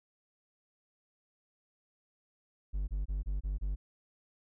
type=tone bursts; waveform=triangle; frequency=48.98 Hz; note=G1; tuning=1 cent flat; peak=-29 dBFS; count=6; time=2.73-3.76 s; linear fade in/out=20 ms; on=150 ms; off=26 ms; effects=none